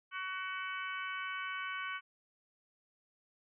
harmonic tone, 375.4 Hz, F#4, 25 cents sharp, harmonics 3 / 4 / 5 / 6 / 7 / 8, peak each -42 / -41 / -52 / -44 / -52 / -48 dBFS, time 0.11-2.01 s, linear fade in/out 50 ms, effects none

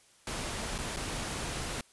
pink noise with dropouts, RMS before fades -36 dBFS, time 0.27-1.81 s, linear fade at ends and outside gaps 2 ms, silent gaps 0.781-0.786 / 0.963-0.969 s, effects white hiss -62 dBFS RMS until 1.92 s + resampled to 24000 Hz

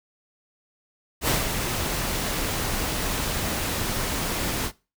pink noise with ADSR envelope, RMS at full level -21 dBFS, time 1.21-4.72 s, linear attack 72 ms, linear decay 170 ms, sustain -6 dB, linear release 64 ms, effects noise-tail reverb RT60 0.3 s tail -21 dB re dry

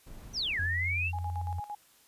brown noise, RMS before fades -47 dBFS, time 0.06-0.67 s, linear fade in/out 10 ms
sine exponential two-way sweep, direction down then up, 6272 to 1625 to 2780 Hz, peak -29 dBFS, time 0.33-1.12 s, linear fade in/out 50 ms, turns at 0.6 s
sine tone, 87.31 Hz, F2, in tune, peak -32 dBFS, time 0.59-1.6 s, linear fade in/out 5 ms
sine tone with tremolo, 830.6 Hz, G#5, in tune, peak -35 dBFS, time 1.13-1.75 s, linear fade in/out 5 ms, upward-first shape square, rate 8.8 Hz, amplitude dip 75%
effects white hiss -62 dBFS RMS until 2.07 s + resampled to 32000 Hz

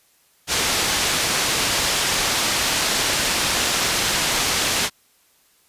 white low-pass noise, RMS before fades -21 dBFS, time 0.47-4.9 s, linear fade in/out 50 ms, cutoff 6300 Hz, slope 12 dB/octave, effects white hiss -59 dBFS RMS until 5.68 s + resampled to 32000 Hz

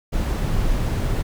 brown noise, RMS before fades -21 dBFS, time 0.12-1.23 s, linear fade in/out 20 ms, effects none

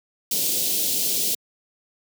white band-stop noise, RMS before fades -23 dBFS, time 0.31-1.35 s, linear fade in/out 5 ms, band 540 to 3100 Hz, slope 24 dB/octave, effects high-pass 150 Hz 12 dB/octave

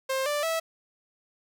sawtooth tone with pitch steps, 530 / 588.1 / 652.5 Hz, C5 / D5 / E5, +22 / +2 / -18 cents, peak -22 dBFS, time 0.09-0.6 s, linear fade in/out 10 ms, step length 170 ms, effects none

